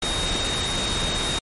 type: tone in noise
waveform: sine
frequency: 3729 Hz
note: A#7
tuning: in tune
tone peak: -26 dBFS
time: 0.02-1.39 s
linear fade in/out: 5 ms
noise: pink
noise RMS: -26 dBFS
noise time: 0.02-1.39 s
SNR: -3 dB
effects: MP3 48 kbps